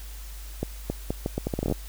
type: accelerating click train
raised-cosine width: 2 ms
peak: -13 dBFS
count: 14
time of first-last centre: 0.63-1.723 s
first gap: 270 ms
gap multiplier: 0.76
effects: added 50 Hz sine -37 dBFS peak until 1.88 s + white hiss -47 dBFS RMS until 1.88 s